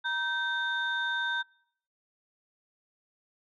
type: tone cluster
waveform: sine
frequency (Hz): 947 / 1548 / 3643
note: A#5 / G6 / A#7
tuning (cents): +27 / -22 / -41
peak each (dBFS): -35 / -29 / -35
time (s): 0.04-1.43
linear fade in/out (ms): 20
effects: noise-tail reverb RT60 0.7 s tail -26 dB re dry + tanh soft clip ceiling -19 dBFS